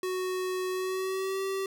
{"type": "tone with pitch glide", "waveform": "square", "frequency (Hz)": [370, 386.6], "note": ["F#4", "G4"], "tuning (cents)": [0, -24], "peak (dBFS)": -30, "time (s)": [0.03, 1.66], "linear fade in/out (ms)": 2, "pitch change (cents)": 76, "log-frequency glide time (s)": [0.7, 1.42], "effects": []}